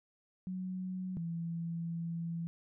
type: tone pair in turn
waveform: sine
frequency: 185 / 167.6 Hz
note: F#3 / E3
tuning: 0 / +29 cents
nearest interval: major second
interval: 171 cents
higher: first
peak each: -36 / -35 dBFS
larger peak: second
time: 0.47-1.17 / 1.17-2.47 s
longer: second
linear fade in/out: 0 ms
effects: none